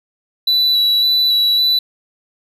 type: tone with vibrato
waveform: triangle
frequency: 3951 Hz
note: B7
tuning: in tune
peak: -10 dBFS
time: 0.47-1.79 s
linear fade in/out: 5 ms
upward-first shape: square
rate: 1.8 Hz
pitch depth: 11 cents each way
effects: none